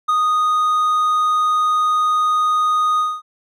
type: tone with ADSR envelope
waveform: triangle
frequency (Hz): 1240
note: D#6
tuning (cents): -6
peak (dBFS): -10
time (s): 0.08-3.22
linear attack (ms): 14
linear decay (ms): 14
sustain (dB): -2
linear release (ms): 230
effects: none